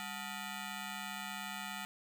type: ring-modulated tone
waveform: 10% pulse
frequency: 535 Hz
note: C5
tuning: 38 cents sharp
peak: -29 dBFS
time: 0-1.85 s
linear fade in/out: 0 ms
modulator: 336 Hz
effects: none